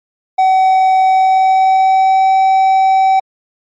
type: tone with pitch glide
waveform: triangle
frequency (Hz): 757 to 766.2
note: F#5 to G5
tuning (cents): +39 to -40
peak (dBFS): -5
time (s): 0.38-3.2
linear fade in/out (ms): 10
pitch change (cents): +21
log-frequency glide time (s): 1-2.35
effects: MP3 32 kbps